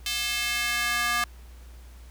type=tone with high-pass filter sweep; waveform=square; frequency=238.7 Hz; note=A#3; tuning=41 cents sharp; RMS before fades=-27 dBFS; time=0.06-1.24 s; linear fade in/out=2 ms; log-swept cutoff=3100 to 1300 Hz; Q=1.6; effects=added 60 Hz sine -43 dBFS peak until 2.1 s + pink hiss -56 dBFS RMS until 2.1 s